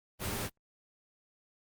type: noise with comb filter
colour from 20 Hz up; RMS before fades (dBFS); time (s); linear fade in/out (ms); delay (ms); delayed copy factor
pink; -35; 0.19-0.5; 50; 10; +0.5
effects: Opus 24 kbps